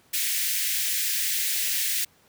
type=high-pass noise; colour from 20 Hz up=white; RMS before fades=-26 dBFS; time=0.13-2.05 s; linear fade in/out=10 ms; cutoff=1700 Hz; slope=48 dB/octave; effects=pink hiss -60 dBFS RMS until 2.28 s + high-pass 80 Hz 12 dB/octave